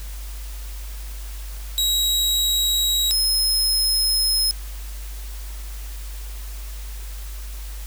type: tone pair in turn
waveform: sawtooth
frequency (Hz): 3841 / 5145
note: B7 / E8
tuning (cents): -49 / -43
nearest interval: perfect fourth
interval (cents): 506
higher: second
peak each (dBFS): -15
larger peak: neither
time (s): 1.78-3.11 / 3.11-4.51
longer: second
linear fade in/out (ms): 0
effects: added 50 Hz sine -30 dBFS peak until 7.86 s + white hiss -42 dBFS RMS until 7.86 s